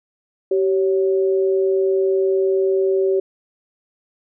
sine tone pair together, 384.9 / 556 Hz, G4 / C#5, -32 / +5 cents, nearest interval tritone, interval 637 cents, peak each -15 / -24 dBFS, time 0.51-3.2 s, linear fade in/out 5 ms, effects none

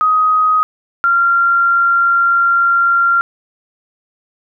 sine tone pair in turn, 1256 / 1381.8 Hz, D#6 / F6, +16 / -19 cents, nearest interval major second, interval 165 cents, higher second, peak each -9 dBFS, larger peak neither, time 0.01-0.63 / 1.04-3.21 s, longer second, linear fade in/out 0 ms, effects none

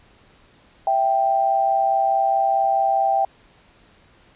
sine tone pair together, 659.3 / 784 Hz, E5 / G5, 0 / 0 cents, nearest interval minor third, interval 300 cents, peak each -22 / -17 dBFS, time 0.87-3.25 s, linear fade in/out 2 ms, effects pink hiss -54 dBFS RMS until 4.35 s + resampled to 8000 Hz

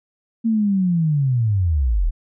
sine linear sweep, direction down, 230.9 to 34.4 Hz, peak -15 dBFS, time 0.44-2.11 s, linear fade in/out 20 ms, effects none

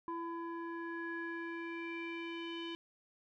square tone with low-pass filter sweep, 335.4 Hz, E4, 30 cents sharp, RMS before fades -42 dBFS, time 0.08-2.75 s, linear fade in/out 0 ms, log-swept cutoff 1100 to 3200 Hz, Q 5.2, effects none

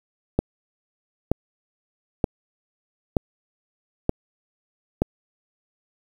click train, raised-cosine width 2 ms, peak -5 dBFS, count 6, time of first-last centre 0.39-5.02 s, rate 1.08 Hz, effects 7-bit

